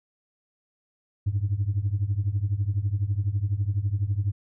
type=tone with tremolo; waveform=sine; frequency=100.9 Hz; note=G#2; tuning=49 cents flat; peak=-17 dBFS; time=1.26-4.32 s; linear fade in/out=10 ms; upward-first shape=triangle; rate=12 Hz; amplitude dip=95%; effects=tanh soft clip ceiling -18 dBFS